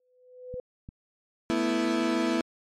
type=tone with exponential growth; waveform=sine; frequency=502 Hz; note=B4; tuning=28 cents sharp; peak=-31 dBFS; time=0-0.6 s; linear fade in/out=2 ms; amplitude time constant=130 ms
type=clicks; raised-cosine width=5 ms; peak=-29 dBFS; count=2; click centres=0.541 / 0.889 s
type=chord; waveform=35% pulse; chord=A suspended second; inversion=none; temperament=equal; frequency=220 / 246.9 / 329.6 Hz; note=A3 / B3 / E4; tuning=0 / 0 / 0 cents; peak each=-30 / -27 / -25 dBFS; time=1.5-2.41 s; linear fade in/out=0 ms
effects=low-pass 6000 Hz 12 dB/octave + MP3 64 kbps